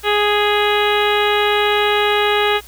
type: harmonic tone with a mistuned harmonic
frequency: 415.3 Hz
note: G#4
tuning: in tune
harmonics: 1 / 2 / 3 / 4 / 5 / 6 / 7 / 8 / 9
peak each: -17 / -20 / -22 / -23 / -24 / -25 / -25 / -26 / -27 dBFS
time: 0.03-2.61 s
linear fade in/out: 50 ms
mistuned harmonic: 9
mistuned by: +46 cents
effects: added 60 Hz sine -42 dBFS peak until 2.67 s + white hiss -42 dBFS RMS until 2.67 s